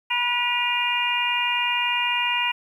harmonic tone with a mistuned harmonic, 485.4 Hz, B4, 30 cents flat, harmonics 2 / 3 / 4 / 5 / 6, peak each -26 / -35 / -30 / -25 / -25 dBFS, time 0.1-2.52 s, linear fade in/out 10 ms, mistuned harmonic 6, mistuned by -59 cents, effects 9-bit

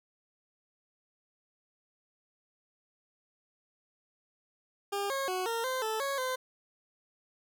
20% pulse tone with pitch steps, 401.8 / 544 / 369.3 / 460.1 / 517 / 438.5 / 553 / 514 Hz, G4 / C#5 / F#4 / A#4 / C5 / A4 / C#5 / C5, +43 / -33 / -3 / -23 / -21 / -6 / -4 / -31 cents, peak -26 dBFS, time 4.92-6.36 s, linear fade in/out 10 ms, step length 180 ms, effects none

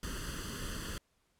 pink noise with comb filter, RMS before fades -40 dBFS, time 0.03-0.98 s, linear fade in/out 2 ms, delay 0.65 ms, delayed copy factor +0.85, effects pink hiss -75 dBFS RMS until 1.39 s + low-pass 12000 Hz 12 dB/octave

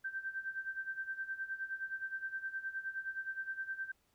sine tone with tremolo, 1563 Hz, G6, 6 cents flat, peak -35 dBFS, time 0.04-3.92 s, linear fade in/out 10 ms, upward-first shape sine, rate 9.6 Hz, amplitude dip 80%, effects pink hiss -75 dBFS RMS until 4.14 s

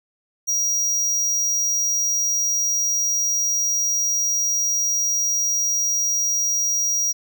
square tone, 5740 Hz, F8, 47 cents sharp, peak -19 dBFS, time 0.47-7.13 s, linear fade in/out 20 ms, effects none

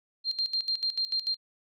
sine tone with tremolo, 4186 Hz, C8, in tune, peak -25 dBFS, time 0.24-1.37 s, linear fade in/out 50 ms, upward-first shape square, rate 6.8 Hz, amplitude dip 80%, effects none

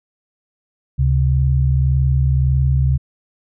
sine tone pair together, 71.23 / 133 Hz, C#2 / C3, +48 / +29 cents, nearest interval major seventh, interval 1081 cents, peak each -15 dBFS, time 0.98-2.98 s, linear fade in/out 20 ms, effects none

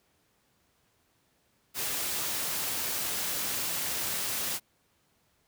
white noise, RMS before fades -32 dBFS, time 1.74-4.6 s, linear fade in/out 50 ms, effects pink hiss -70 dBFS RMS until 5.47 s + high-pass 60 Hz 12 dB/octave

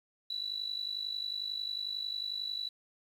sine tone with amplitude modulation, 3951 Hz, B7, in tune, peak -31 dBFS, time 0.3-2.69 s, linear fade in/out 5 ms, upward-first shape sine, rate 51.1 Hz, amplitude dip 75%, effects 10-bit

